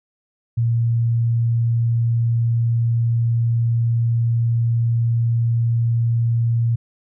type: tone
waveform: sine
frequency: 116.54 Hz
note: A#2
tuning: in tune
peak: -15 dBFS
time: 0.57-6.76 s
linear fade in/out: 10 ms
effects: none